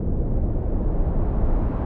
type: noise with low-pass filter sweep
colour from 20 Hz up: brown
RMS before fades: -21 dBFS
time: 0-1.85 s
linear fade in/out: 2 ms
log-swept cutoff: 420 to 980 Hz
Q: 1
effects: none